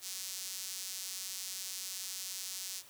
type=tone with high-pass filter; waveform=sawtooth; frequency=188.6 Hz; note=F#3; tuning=33 cents sharp; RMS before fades=-42 dBFS; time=0.01-2.83 s; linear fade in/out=50 ms; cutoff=5500 Hz; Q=1.2; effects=white hiss -57 dBFS RMS until 2.89 s